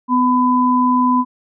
sine tone pair together, 250.8 / 1003.2 Hz, B3 / B5, +27 / +27 cents, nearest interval 2 octaves, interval 2400 cents, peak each -14 dBFS, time 0.08-1.25 s, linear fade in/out 50 ms, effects none

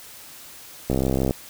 click train, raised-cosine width 2 ms, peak -9 dBFS, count 28, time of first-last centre 0.9-1.309 s, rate 66 Hz, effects white hiss -43 dBFS RMS until 1.49 s

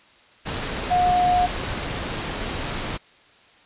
sine tone in noise, 720 Hz, F#5, 47 cents flat, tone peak -16 dBFS, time 0.9-1.47 s, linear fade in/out 20 ms, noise pink, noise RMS -28 dBFS, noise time 0.45-2.98 s, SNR +9 dB, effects white hiss -53 dBFS RMS until 3.65 s + resampled to 8000 Hz

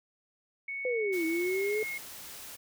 sine tone with pitch glide, 2217 to 2159 Hz, C#7 to C#7, 0 to -46 cents, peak -34 dBFS, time 0.68-1.98 s, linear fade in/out 5 ms, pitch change -46 cents, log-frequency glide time 1.33-1.65 s
sine linear two-way sweep, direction down then up, 513 to 319.1 to 436.5 Hz, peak -28 dBFS, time 0.85-1.83 s, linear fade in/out 2 ms, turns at 1.25 s
white noise, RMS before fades -45 dBFS, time 1.12-2.57 s, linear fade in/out 20 ms
effects none

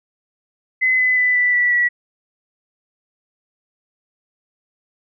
sine tone with pitch steps, 2032 / 2013 / 1994.8 / 1976.4 / 1958.3 / 1940.2 Hz, B6 / B6 / B6 / B6 / B6 / B6, +49 / +33 / +17 / +1 / -15 / -31 cents, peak -13 dBFS, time 0.81-1.89 s, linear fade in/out 20 ms, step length 180 ms, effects none

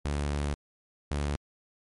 sawtooth tone pair in turn, 72.4 / 72.4 Hz, D2 / D2, -24 / -24 cents, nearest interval unison, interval 0 cents, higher neither, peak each -24 dBFS, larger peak neither, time 0.05-0.54 / 1.11-1.36 s, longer first, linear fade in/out 0 ms, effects MP3 48 kbps

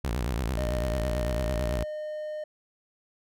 sawtooth tone with vibrato, 60.5 Hz, B1, 35 cents flat, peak -23 dBFS, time 0.04-1.84 s, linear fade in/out 5 ms, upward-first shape triangle, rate 9 Hz, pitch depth 290 cents each way
triangle tone, 610 Hz, D#5, 34 cents flat, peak -30 dBFS, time 0.57-2.44 s, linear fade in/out 5 ms
effects none

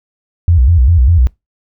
sine tone with vibrato, 73.1 Hz, D2, 7 cents flat, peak -5 dBFS, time 0.48-1.27 s, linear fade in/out 0 ms, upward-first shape square, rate 5 Hz, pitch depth 270 cents each way, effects noise-tail reverb RT60 0.2 s tail -24 dB re dry

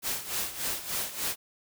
white noise with tremolo, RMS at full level -30 dBFS, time 0.02-1.36 s, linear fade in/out 50 ms, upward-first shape sine, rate 3.4 Hz, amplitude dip 75%, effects none

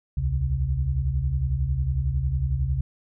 sine tone cluster, 63.7 / 74.7 / 132.4 Hz, C2 / D2 / C3, -46 / +30 / +21 cents, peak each -26 dBFS, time 0.17-2.81 s, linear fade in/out 5 ms, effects none

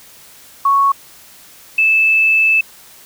sine tone pair in turn, 1108.7 / 2626 Hz, C#6 / E7, 0 / -7 cents, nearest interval octave + minor third, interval 1493 cents, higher second, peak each -9 dBFS, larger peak neither, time 0.65-0.92 / 1.78-2.61 s, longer second, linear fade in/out 5 ms, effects white hiss -42 dBFS RMS until 3.05 s

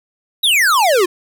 square exponential sweep, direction down, 3962 to 339.2 Hz, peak -11 dBFS, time 0.43-1.06 s, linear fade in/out 10 ms, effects none

